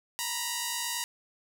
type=tone pair together; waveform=5% pulse; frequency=932.3 / 981.1 Hz; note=A#5 / B5; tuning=0 / -12 cents; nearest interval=minor second; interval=88 cents; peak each=-21 / -22 dBFS; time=0.19-1.04 s; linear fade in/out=0 ms; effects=none